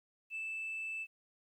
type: tone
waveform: sine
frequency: 2637 Hz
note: E7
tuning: in tune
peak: -36 dBFS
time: 0.3-1.07 s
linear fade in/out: 50 ms
effects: tanh soft clip ceiling -35 dBFS + 12-bit